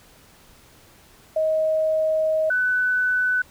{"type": "tone pair in turn", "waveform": "sine", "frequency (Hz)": [630, 1498.4], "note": ["D#5", "F#6"], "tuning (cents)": [21, 21], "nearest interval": "octave + minor third", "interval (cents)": 1500, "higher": "second", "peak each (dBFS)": [-18, -18], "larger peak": "neither", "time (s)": [[1.36, 2.5], [2.5, 3.42]], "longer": "first", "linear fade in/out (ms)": 5, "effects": ["pink hiss -52 dBFS RMS until 3.5 s"]}